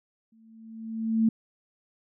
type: tone with exponential growth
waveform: sine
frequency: 223.6 Hz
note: A3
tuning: 28 cents sharp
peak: -17 dBFS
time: 0.32-1.29 s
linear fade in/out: 5 ms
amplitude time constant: 210 ms
effects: none